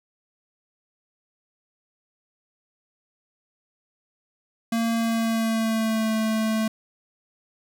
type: tone with pitch glide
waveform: square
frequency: 229 to 219.9 Hz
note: A#3 to A3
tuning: -31 to -1 cents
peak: -22 dBFS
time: 4.72-6.68 s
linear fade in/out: 5 ms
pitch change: -70 cents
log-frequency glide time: 4.95-6.14 s
effects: none